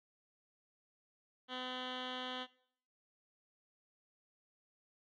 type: tone with low-pass filter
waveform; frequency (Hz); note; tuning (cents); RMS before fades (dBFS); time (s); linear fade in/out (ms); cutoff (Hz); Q
10% pulse; 253.8; B3; +47; -43; 1.48-2.47; 50; 3100; 6.5
effects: noise-tail reverb RT60 0.6 s tail -19 dB re dry